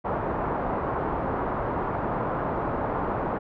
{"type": "low-pass noise", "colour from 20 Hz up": "white", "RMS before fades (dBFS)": -28, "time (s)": [0.04, 3.39], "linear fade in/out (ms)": 20, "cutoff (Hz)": 1100, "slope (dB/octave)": 24, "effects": []}